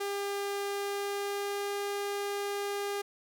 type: tone with pitch glide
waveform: sawtooth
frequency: 401.4 to 404 Hz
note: G4 to G#4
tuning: +41 to -48 cents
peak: -28 dBFS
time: 0-3.02 s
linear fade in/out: 10 ms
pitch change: +11 cents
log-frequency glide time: 0.63-1.81 s
effects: none